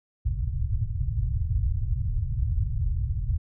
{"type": "low-pass noise", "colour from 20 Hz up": "white", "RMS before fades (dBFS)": -26, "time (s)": [0.25, 3.38], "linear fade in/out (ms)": 10, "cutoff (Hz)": 120, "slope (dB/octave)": 48, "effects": []}